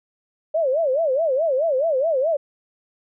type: tone with vibrato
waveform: sine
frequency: 585 Hz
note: D5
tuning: 7 cents flat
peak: -17 dBFS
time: 0.54-2.37 s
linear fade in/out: 10 ms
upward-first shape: sine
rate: 4.7 Hz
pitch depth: 240 cents each way
effects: none